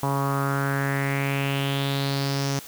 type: tone with low-pass filter sweep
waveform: sawtooth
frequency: 138.59 Hz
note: C#3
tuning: in tune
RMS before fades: -25 dBFS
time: 0.03-2.59 s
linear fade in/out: 0 ms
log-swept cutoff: 970 to 6100 Hz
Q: 4.4
effects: white hiss -42 dBFS RMS until 2.67 s